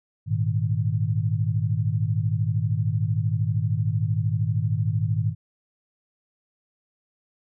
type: chord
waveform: sine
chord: Ab suspended second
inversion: none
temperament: just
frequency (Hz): 103.83 / 116.8 / 155.74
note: Ab2 / Bb2 / Eb3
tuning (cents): 0 / +4 / +2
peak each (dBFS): -24 / -25 / -27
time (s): 0.26-5.35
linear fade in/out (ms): 50
effects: none